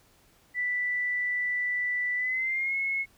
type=tone with pitch glide; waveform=sine; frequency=1975.5 to 2179 Hz; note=B6 to C#7; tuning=0 to -30 cents; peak=-26 dBFS; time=0.54-3.06 s; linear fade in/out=50 ms; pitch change=+170 cents; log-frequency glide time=2.16-2.76 s; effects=pink hiss -62 dBFS RMS until 3.17 s